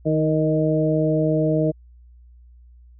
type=harmonic tone with a mistuned harmonic; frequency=155.56 Hz; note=D#3; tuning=in tune; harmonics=1 / 2 / 3 / 4; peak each=-21 / -22 / -24 / -23 dBFS; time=0.05-1.72 s; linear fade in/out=20 ms; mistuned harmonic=2; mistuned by=+18 cents; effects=added 60 Hz sine -45 dBFS peak until 2.99 s